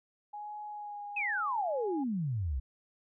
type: tone with vibrato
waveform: sine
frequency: 830 Hz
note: G#5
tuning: 1 cent flat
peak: -39 dBFS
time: 0.33-2.04 s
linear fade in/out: 10 ms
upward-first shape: sine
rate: 0.96 Hz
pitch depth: 20 cents each way
type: exponential sweep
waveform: sine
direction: down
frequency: 2637 to 59.8 Hz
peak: -30 dBFS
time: 1.16-2.6 s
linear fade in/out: 10 ms
effects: none